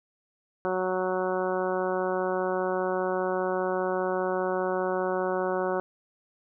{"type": "harmonic tone", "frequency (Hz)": 185, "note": "F#3", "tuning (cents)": 0, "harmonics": [1, 2, 3, 4, 5, 6, 7, 8], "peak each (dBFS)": [-37, -29, -30, -34, -36, -37, -39, -38], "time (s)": [0.65, 5.8], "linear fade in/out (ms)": 0, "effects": []}